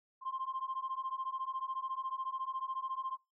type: beating tone pair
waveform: sine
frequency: 1046.5 / 1060.5 Hz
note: C6 / C6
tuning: 0 / +23 cents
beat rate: 14 Hz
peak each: -39 / -38 dBFS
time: 0.21-3.18 s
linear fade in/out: 50 ms
effects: noise-tail reverb RT60 0.2 s tail -18 dB re dry + tanh soft clip ceiling -30 dBFS